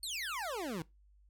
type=exponential sweep; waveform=25% pulse; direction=down; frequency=4500 to 150 Hz; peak=-33 dBFS; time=0.03-0.82 s; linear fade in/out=2 ms; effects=noise-tail reverb RT60 0.2 s tail -21 dB re dry + added 50 Hz sine -61 dBFS peak until 1.29 s